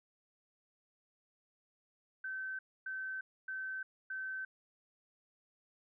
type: tone bursts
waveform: sine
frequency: 1538 Hz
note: G6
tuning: 33 cents flat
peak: -38 dBFS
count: 4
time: 2.24-4.45 s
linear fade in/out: 5 ms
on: 350 ms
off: 270 ms
effects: none